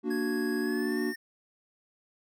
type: chord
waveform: triangle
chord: Bb augmented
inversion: none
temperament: equal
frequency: 233.1 / 293.7 / 370 Hz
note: Bb3 / D4 / F#4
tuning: 0 / 0 / 0 cents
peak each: -30 dBFS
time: 0.03-1.14 s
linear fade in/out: 50 ms
type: tone with pitch glide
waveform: square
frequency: 1661.2 to 1822 Hz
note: G#6 to A#6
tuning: 0 to -40 cents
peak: -38 dBFS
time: 0.1-1.16 s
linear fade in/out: 10 ms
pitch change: +160 cents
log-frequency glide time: 0.61-1.01 s
effects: none